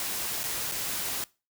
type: noise with dropouts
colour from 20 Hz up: white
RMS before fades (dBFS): -32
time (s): 0-1.24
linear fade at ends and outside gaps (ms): 1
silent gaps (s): 0.433-0.438 / 0.715-0.72
effects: noise-tail reverb RT60 0.3 s tail -22 dB re dry